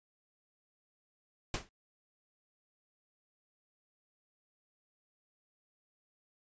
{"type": "noise with exponential decay", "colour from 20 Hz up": "pink", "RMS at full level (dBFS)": -31, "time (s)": [1.54, 1.69], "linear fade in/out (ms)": 1, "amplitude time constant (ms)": 32, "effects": ["noise-tail reverb RT60 0.1 s tail -25 dB re dry", "resampled to 16000 Hz"]}